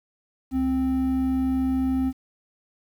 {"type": "tone pair together", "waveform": "triangle", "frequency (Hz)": [69.29, 261.6], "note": ["C#2", "C4"], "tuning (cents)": [0, 0], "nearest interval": "octave + major seventh", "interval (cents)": 2300, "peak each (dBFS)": [-29, -19], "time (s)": [0.51, 2.13], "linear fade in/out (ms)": 50, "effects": ["9-bit"]}